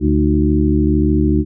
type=harmonic tone with a mistuned harmonic; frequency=73.42 Hz; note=D2; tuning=in tune; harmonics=1 / 2 / 3 / 4 / 5; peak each=-16 / -19 / -18 / -16 / -21 dBFS; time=0-1.45 s; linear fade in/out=50 ms; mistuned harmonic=4; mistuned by=+67 cents; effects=none